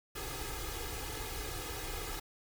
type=noise with comb filter; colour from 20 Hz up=pink; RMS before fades=-40 dBFS; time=0.15-2.2 s; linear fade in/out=10 ms; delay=2.4 ms; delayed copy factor=+1; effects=none